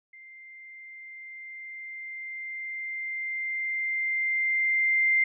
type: tone with level ramp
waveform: sine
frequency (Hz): 2093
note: C7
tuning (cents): 0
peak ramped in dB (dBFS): -46 to -19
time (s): 0.13-5.24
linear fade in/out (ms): 5
effects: none